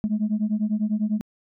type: beating tone pair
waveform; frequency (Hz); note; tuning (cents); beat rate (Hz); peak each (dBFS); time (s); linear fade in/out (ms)
sine; 207.7 / 217.7; G#3 / A3; 0 / -18; 10; -23; 0.04-1.21; 0
effects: tanh soft clip ceiling -16 dBFS